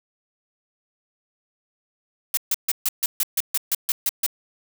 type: noise bursts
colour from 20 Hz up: blue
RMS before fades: -21 dBFS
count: 12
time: 2.34-4.264 s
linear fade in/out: 2 ms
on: 32 ms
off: 140 ms
effects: none